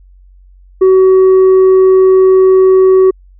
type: tone with tanh clipping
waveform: sine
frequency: 377.2 Hz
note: F#4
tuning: 33 cents sharp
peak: -4 dBFS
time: 0.81-3.11 s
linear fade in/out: 10 ms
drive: 3 dB
effects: added 46 Hz sine -38 dBFS peak until 3.39 s